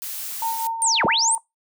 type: noise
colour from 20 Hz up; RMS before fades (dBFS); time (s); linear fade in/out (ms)
blue; -31; 0.02-0.67; 0
type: tone with tremolo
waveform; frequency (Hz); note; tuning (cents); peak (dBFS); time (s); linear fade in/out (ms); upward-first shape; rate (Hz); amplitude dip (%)
sine; 910; A#5; -42; -20; 0.42-1.38; 2; triangle; 4.9; 55
type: linear two-way sweep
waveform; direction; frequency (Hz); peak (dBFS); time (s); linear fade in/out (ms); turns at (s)
sine; down then up; 9300 to 117.9 to 9300; -17; 0.82-1.35; 0; 1.05
effects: noise-tail reverb RT60 0.2 s tail -22 dB re dry